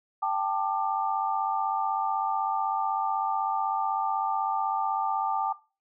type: chord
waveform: sine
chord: G suspended second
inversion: none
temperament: equal with one note detuned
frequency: 784 / 880 / 1191.7 Hz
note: G5 / A5 / D6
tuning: 0 / 0 / +25 cents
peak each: -29 dBFS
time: 0.22-5.53 s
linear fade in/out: 10 ms
effects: noise-tail reverb RT60 0.3 s tail -18 dB re dry